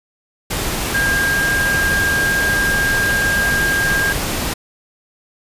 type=tone in noise; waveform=sine; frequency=1611 Hz; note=G6; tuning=47 cents sharp; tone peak=-15 dBFS; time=0.94-4.13 s; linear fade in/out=10 ms; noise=pink; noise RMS=-21 dBFS; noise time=0.5-4.54 s; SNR=+3 dB; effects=resampled to 32000 Hz